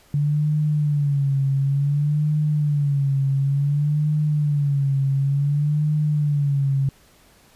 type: tone with vibrato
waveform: sine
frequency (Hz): 143.9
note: D3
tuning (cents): -35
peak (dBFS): -17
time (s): 0.14-6.89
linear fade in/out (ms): 2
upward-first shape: sine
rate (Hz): 0.56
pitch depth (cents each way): 89
effects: pink hiss -54 dBFS RMS until 7.55 s + resampled to 32000 Hz